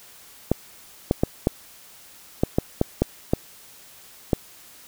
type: clicks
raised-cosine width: 2 ms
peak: -4 dBFS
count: 10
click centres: 0.516 / 1.111 / 1.235 / 1.471 / 2.435 / 2.585 / 2.814 / 3.02 / 3.335 / 4.332 s
effects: white hiss -48 dBFS RMS until 4.87 s